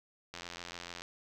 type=click train; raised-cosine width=0.2 ms; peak=-25 dBFS; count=60; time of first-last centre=0.34-1.02 s; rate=86.8 Hz; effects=none